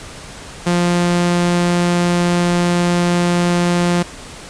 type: tone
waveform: sawtooth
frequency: 174.9 Hz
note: F3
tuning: 3 cents sharp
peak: -9 dBFS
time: 0.66-4.03 s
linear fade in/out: 10 ms
effects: pink hiss -34 dBFS RMS until 4.49 s + resampled to 22050 Hz